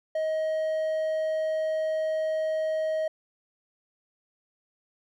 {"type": "tone", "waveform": "triangle", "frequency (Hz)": 630, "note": "D#5", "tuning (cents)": 21, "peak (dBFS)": -23, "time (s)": [0.15, 3.08], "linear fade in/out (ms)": 5, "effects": []}